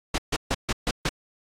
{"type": "noise bursts", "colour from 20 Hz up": "pink", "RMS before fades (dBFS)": -24, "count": 6, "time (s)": [0.14, 1.092], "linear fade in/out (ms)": 5, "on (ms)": 42, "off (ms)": 140, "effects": ["low-pass 7000 Hz 12 dB/octave", "AAC 48 kbps"]}